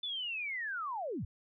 sine linear sweep, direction down, 3530 to 65.1 Hz, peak -35 dBFS, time 0.03-1.25 s, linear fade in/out 5 ms, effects none

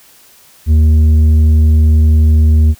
sine tone with tanh clipping, 77.7 Hz, D#2, 2 cents flat, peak -6 dBFS, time 0.66-2.75 s, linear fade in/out 50 ms, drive 6 dB, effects white hiss -44 dBFS RMS until 2.79 s

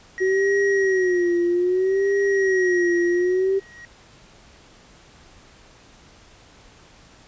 triangle tone with tremolo, 1898 Hz, A#6, 31 cents sharp, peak -21 dBFS, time 0.18-3.85 s, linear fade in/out 0 ms, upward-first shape sine, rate 0.51 Hz, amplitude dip 95%
sine tone with vibrato, 371.9 Hz, F#4, 9 cents sharp, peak -17 dBFS, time 0.2-3.6 s, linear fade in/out 20 ms, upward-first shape sine, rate 0.63 Hz, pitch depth 120 cents each way
effects pink hiss -50 dBFS RMS until 7.27 s + resampled to 16000 Hz

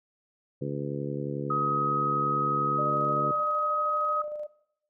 harmonic tone, 71.2 Hz, C#2, 47 cents sharp, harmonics 2 / 3 / 4 / 5 / 6 / 7, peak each -32 / -38 / -36 / -37 / -38 / -37 dBFS, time 0.61-3.32 s, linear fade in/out 10 ms
sine tone, 1263 Hz, D#6, 26 cents sharp, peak -25 dBFS, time 1.5-4.22 s, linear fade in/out 5 ms
sine tone with tremolo, 599 Hz, D5, 34 cents sharp, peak -31 dBFS, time 2.78-4.47 s, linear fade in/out 10 ms, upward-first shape square, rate 13 Hz, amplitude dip 30%
effects noise-tail reverb RT60 0.7 s tail -17 dB re dry

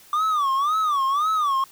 triangle tone with vibrato, 1174.7 Hz, D6, in tune, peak -17 dBFS, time 0.13-1.64 s, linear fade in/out 2 ms, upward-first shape sine, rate 1.9 Hz, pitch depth 170 cents each way, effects white hiss -50 dBFS RMS until 1.71 s

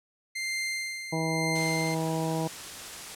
sawtooth tone with tremolo, 2093 Hz, C7, in tune, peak -25 dBFS, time 0.35-1.95 s, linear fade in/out 10 ms, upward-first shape sine, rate 1 Hz, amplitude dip 60%
harmonic tone, 161.1 Hz, E3, 39 cents flat, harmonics 1 / 2 / 3 / 4 / 5 / 6, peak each -30 / -33 / -35 / -36 / -37 / -38 dBFS, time 1.12-2.48 s, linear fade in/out 10 ms
white noise, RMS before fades -40 dBFS, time 1.55-3.15 s, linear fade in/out 5 ms
effects low-pass 10000 Hz 12 dB/octave

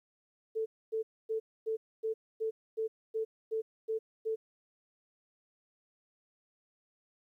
sine tone bursts, 442.6 Hz, A4, 10 cents sharp, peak -30 dBFS, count 11, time 0.55-4.36 s, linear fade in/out 20 ms, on 110 ms, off 260 ms, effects 12-bit

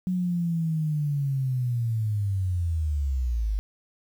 sine linear sweep, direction down, 185 to 49 Hz, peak -23 dBFS, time 0.07-3.59 s, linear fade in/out 0 ms, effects 9-bit

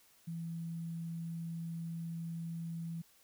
sine tone with sample-and-hold, 166.3 Hz, E3, 16 cents sharp, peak -38 dBFS, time 0.27-3.02 s, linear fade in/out 10 ms, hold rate 11025 Hz, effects white hiss -66 dBFS RMS until 3.23 s

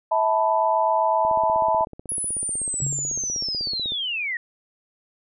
sine chord, E suspended fourth, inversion none, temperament equal with one note detuned, 648.3 / 880 / 987.8 Hz, E5 / A5 / B5, -29 / 0 / 0 cents, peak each -22 / -21 / -23 dBFS, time 0.11-1.85 s, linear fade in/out 10 ms
click train, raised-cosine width 2 ms, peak -25 dBFS, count 44, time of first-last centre 1.25-3.921 s, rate 16.1 Hz
sine linear sweep, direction down, 10548 to 1843 Hz, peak -24 dBFS, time 2.09-4.37 s, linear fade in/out 2 ms
sine tone with exponential decay, 138.59 Hz, C#3, in tune, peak -22 dBFS, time 2.82-3.38 s, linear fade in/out 0 ms, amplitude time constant 120 ms
effects none

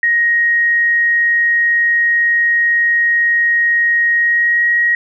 sine tone with pitch glide, 1878 to 1893.2 Hz, A#6 to A#6, +12 to +26 cents, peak -10 dBFS, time 0.03-4.95 s, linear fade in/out 2 ms, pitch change +14 cents, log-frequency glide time 4.14-4.65 s, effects none

